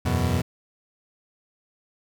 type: chord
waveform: 30% pulse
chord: E suspended second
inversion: none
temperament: equal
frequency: 82.41 / 92.5 / 123.47 Hz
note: E2 / F#2 / B2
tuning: 0 / 0 / 0 cents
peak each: -23 dBFS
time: 0.05-0.42 s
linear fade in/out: 10 ms
effects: none